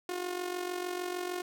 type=tone with amplitude modulation; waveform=sawtooth; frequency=358.6 Hz; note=F4; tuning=46 cents sharp; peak=-27 dBFS; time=0.09-1.42 s; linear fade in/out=2 ms; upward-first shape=sine; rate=46.6 Hz; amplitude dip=65%; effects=none